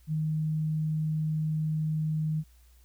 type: tone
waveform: sine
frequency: 155.56 Hz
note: D#3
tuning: in tune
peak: -26 dBFS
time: 0.07-2.44 s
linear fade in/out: 50 ms
effects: added 60 Hz sine -55 dBFS peak until 2.84 s + white hiss -66 dBFS RMS until 2.84 s